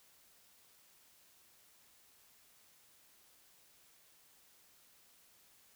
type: silence
effects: white hiss -66 dBFS RMS until 5.75 s